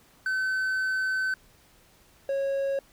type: tone pair in turn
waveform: triangle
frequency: 1526 / 548.8 Hz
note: G6 / C#5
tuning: -47 / -17 cents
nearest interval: octave + tritone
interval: 1770 cents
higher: first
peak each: -23 dBFS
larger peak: neither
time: 0.26-1.34 / 2.29-2.79 s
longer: first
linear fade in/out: 2 ms
effects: pink hiss -59 dBFS RMS until 2.92 s